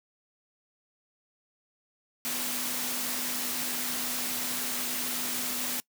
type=tone in noise; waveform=sine; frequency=247.9 Hz; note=B3; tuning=7 cents sharp; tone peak=-42 dBFS; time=2.25-5.8 s; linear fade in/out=0 ms; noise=white; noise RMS=-32 dBFS; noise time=2.25-5.8 s; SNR=-13 dB; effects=noise-tail reverb RT60 0.1 s tail -23 dB re dry + high-pass 150 Hz 12 dB/octave